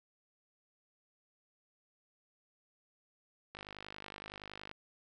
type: click train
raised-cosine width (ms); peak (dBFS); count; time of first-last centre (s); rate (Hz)
0.3; -29; 60; 3.55-4.714; 50.7
effects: none